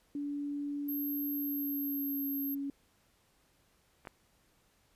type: tone with pitch glide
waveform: sine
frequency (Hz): 287.7 to 279.3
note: D4 to C#4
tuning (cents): -36 to +13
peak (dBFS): -34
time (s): 0.15-2.7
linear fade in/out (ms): 2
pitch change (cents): -51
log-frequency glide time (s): 1.33-2.25
type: tone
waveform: sine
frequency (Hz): 12544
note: G9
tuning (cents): 0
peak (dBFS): -36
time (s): 0.88-2.55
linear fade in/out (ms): 10
type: clicks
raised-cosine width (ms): 0.5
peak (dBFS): -37 / -27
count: 2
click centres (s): 4.052 / 4.072
effects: pink hiss -70 dBFS RMS until 4.95 s + resampled to 32000 Hz